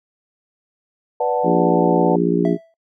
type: chord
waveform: sine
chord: B minor seventh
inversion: none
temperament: equal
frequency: 493.9 / 587.3 / 740 / 880 Hz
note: B4 / D5 / F#5 / A5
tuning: 0 / 0 / 0 / 0 cents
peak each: -20 / -23 / -22 / -23 dBFS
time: 1.2-2.16 s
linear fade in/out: 5 ms
type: harmonic tone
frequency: 58.27 Hz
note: A#1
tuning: in tune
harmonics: 3 / 4 / 5 / 6 / 7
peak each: -19 / -25 / -20 / -21 / -21 dBFS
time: 1.43-2.58 s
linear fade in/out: 50 ms
type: tone with exponential decay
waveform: triangle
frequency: 659.3 Hz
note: E5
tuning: in tune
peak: -18 dBFS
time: 2.45-2.74 s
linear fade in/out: 1 ms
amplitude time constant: 63 ms
effects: noise-tail reverb RT60 0.1 s tail -23 dB re dry